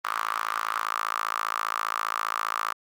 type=tone with high-pass filter; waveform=sawtooth; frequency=55 Hz; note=A1; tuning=in tune; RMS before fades=-29 dBFS; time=0.04-2.73 s; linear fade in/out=10 ms; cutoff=1200 Hz; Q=7.8; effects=Opus 24 kbps